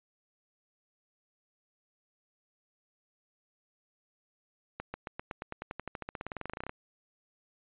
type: accelerating click train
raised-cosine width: 0.5 ms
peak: -22 dBFS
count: 28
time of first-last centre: 4.8-6.694 s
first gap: 140 ms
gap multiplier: 0.94
effects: resampled to 8000 Hz